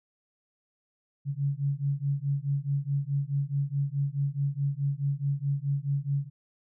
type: beating tone pair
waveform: sine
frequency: 138.3 / 143 Hz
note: C#3 / D3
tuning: -4 / -46 cents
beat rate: 4.7 Hz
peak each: -29 dBFS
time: 1.25-6.3 s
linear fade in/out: 50 ms
effects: none